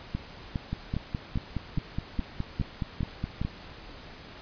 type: two click trains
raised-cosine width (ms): 5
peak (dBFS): -17 / -17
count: 9 / 14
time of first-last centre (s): 0.15-3.415 / 0.73-3.45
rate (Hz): 2.45 / 4.78
effects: pink hiss -46 dBFS RMS until 4.41 s + resampled to 11025 Hz